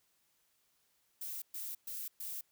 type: noise bursts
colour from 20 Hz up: violet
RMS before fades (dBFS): -42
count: 4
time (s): 1.21-2.41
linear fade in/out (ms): 5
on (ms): 210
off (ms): 120
effects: white hiss -75 dBFS RMS until 2.51 s